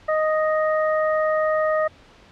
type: harmonic tone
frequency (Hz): 622.3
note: D#5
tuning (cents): 0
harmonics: 1 / 2 / 3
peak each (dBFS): -19 / -25 / -29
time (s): 0.08-1.88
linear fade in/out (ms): 10
effects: pink hiss -50 dBFS RMS until 2.31 s + low-pass 4000 Hz 12 dB/octave